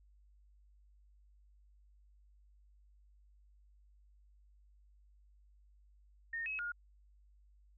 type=tone with pitch steps; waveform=sine; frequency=1836 / 2565 / 1425 Hz; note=A#6 / E7 / F6; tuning=-27 / -48 / +34 cents; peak=-37 dBFS; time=6.33-6.72 s; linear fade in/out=5 ms; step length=130 ms; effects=added 50 Hz sine -62 dBFS peak until 7.77 s